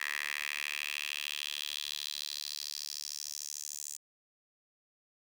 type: tone with high-pass filter sweep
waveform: 10% pulse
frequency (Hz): 73.42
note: D2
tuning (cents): 0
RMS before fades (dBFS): -39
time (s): 0-3.97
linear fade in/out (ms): 10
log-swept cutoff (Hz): 1900 to 7100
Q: 3.5
effects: none